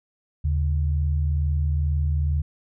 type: tone pair together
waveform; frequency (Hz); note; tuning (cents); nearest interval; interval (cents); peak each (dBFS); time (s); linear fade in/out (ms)
sine; 77.14 / 139.4; D#2 / C#3; -14 / +10; minor seventh; 1024; -20 / -28; 0.44-2.42; 10
effects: none